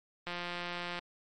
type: click train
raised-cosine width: 0.3 ms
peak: -22 dBFS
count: 127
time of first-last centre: 0.27-0.99 s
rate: 175 Hz
effects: MP3 64 kbps